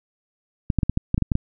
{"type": "clicks", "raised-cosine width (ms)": 5, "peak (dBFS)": -7, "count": 10, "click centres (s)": [0.702, 0.787, 0.832, 0.896, 0.974, 1.144, 1.179, 1.223, 1.318, 1.354], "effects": []}